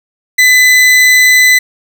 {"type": "tone", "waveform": "40% pulse", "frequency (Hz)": 2007, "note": "B6", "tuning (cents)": 27, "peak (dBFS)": -3, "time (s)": [0.38, 1.59], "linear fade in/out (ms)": 10, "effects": []}